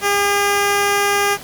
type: tone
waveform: 10% pulse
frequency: 404.4 Hz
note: G#4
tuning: 46 cents flat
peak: -6 dBFS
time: 0.01-1.38 s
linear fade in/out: 50 ms
effects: pink hiss -35 dBFS RMS until 1.43 s + high-pass 80 Hz 12 dB/octave